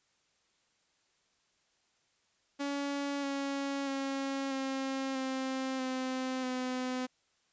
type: tone with pitch steps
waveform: sawtooth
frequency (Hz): 282.3 / 277.5 / 272.7 / 268 / 263.4 / 258.9 / 254.4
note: C#4 / C#4 / C#4 / C4 / C4 / C4 / C4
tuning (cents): +32 / +2 / -28 / +42 / +12 / -18 / -48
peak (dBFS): -29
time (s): 2.59-7.07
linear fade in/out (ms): 20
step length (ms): 640
effects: white hiss -73 dBFS RMS until 7.52 s + resampled to 16000 Hz